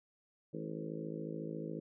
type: harmonic tone with a mistuned harmonic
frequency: 54 Hz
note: A1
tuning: 32 cents flat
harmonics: 3 / 4 / 5 / 6 / 7 / 8 / 9 / 10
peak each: -44 / -47 / -49 / -45 / -52 / -47 / -49 / -53 dBFS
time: 0.53-1.8 s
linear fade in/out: 10 ms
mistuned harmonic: 9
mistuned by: +18 cents
effects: none